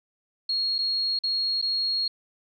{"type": "tone with dropouts", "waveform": "sine", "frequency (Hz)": 4292, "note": "C8", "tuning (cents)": 43, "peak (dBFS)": -23, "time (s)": [0.49, 2.08], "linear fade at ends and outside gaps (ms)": 5, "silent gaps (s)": [[0.783, 0.787], [1.19, 1.236], [1.616, 1.624]], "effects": []}